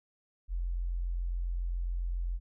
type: tone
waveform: sine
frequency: 43.65 Hz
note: F1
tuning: in tune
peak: -30 dBFS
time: 0.48-2.4 s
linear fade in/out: 50 ms
effects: none